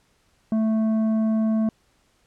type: tone with tanh clipping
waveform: sine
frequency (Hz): 220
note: A3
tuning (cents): 0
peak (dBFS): -20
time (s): 0.52-1.69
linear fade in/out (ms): 2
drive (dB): 8
effects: pink hiss -64 dBFS RMS until 2.26 s + low-pass 10000 Hz 12 dB/octave